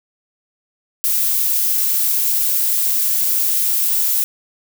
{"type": "noise", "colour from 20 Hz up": "violet", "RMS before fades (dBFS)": -17, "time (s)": [1.04, 4.24], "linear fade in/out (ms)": 0, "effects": []}